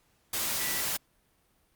sine tone in noise, 1959 Hz, B6, 15 cents flat, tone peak -38 dBFS, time 0.6-0.81 s, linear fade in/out 5 ms, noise white, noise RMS -31 dBFS, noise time 0.33-0.97 s, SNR -10 dB, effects pink hiss -69 dBFS RMS until 1.75 s + Opus 48 kbps

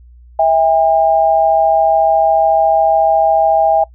sine tone pair together, 651 / 805 Hz, E5 / G5, -22 / +46 cents, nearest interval major third, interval 368 cents, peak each -11 dBFS, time 0.39-3.84 s, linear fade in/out 5 ms, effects noise-tail reverb RT60 0.1 s tail -22 dB re dry + added 60 Hz sine -38 dBFS peak until 3.94 s

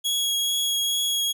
sawtooth tone with vibrato, 3322 Hz, G#7, in tune, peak -19 dBFS, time 0.04-1.33 s, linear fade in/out 20 ms, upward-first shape triangle, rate 2.3 Hz, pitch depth 11 cents each way, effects none

